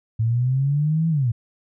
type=linear two-way sweep; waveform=sine; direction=up then down; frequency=109.5 to 165.8 to 109.5 Hz; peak=-17 dBFS; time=0.19-1.32 s; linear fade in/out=10 ms; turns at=1.09 s; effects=none